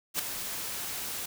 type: noise with ADSR envelope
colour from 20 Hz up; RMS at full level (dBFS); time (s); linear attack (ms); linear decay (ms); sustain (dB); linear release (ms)
white; -27; 0.14-1.26; 53; 3; -9; 6
effects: none